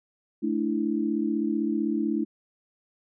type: chord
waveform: sine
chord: A suspended fourth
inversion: none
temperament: equal with one note detuned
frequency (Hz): 218.7 / 293.7 / 329.6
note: A3 / D4 / E4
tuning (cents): -10 / 0 / 0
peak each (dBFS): -28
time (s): 0.42-2.25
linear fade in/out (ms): 20
effects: none